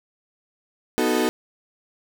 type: chord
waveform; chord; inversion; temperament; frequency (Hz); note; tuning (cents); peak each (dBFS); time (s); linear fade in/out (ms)
35% pulse; B dominant seventh; none; equal; 246.9 / 311.1 / 370 / 440; B3 / D#4 / F#4 / A4; 0 / 0 / 0 / 0; -23; 0.98-1.29; 0
effects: none